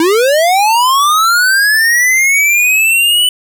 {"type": "linear sweep", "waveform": "square", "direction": "up", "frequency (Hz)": [312.4, 2997], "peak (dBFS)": -8, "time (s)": [0, 3.29], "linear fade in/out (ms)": 2, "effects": []}